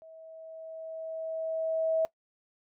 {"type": "tone with level ramp", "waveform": "sine", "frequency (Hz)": 645, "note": "E5", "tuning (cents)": -38, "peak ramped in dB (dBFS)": [-48, -23], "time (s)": [0.02, 2.05], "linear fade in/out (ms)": 0, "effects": ["noise-tail reverb RT60 0.1 s tail -20 dB re dry"]}